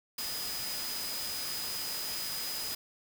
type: tone in noise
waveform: sine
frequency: 4978 Hz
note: D#8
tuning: in tune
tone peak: -38 dBFS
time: 0.18-2.75 s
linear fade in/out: 5 ms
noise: white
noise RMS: -38 dBFS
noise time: 0.18-2.75 s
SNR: -3 dB
effects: none